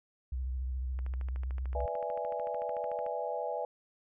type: tone with vibrato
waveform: sine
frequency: 64 Hz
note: C2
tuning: 38 cents flat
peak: -32 dBFS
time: 0.32-1.86 s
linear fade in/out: 5 ms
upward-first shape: sine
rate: 14 Hz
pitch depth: 68 cents each way
type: click train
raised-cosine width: 0.5 ms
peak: -34 dBFS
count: 29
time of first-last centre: 0.99-3.064 s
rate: 13.5 Hz
type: chord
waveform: sine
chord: E dominant seventh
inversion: second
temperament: equal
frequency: 493.9 / 587.3 / 659.3 / 830.6 Hz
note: B4 / D5 / E5 / G#5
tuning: 0 / 0 / 0 / 0 cents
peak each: -38 dBFS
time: 1.75-3.65 s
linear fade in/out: 2 ms
effects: none